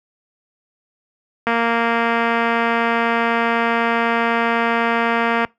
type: click train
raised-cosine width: 0.5 ms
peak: -4 dBFS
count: 924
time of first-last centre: 1.47-5.448 s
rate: 232 Hz
effects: noise-tail reverb RT60 0.2 s tail -24 dB re dry + high-pass 80 Hz 12 dB/octave